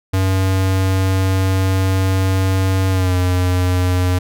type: tone with pitch glide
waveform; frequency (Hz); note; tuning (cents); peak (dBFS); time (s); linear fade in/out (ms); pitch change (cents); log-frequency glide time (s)
square; 94.9 to 90.67; F#2 to F#2; +44 to -35; -14; 0.13-4.19; 10; -79; 2.9-3.15
effects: none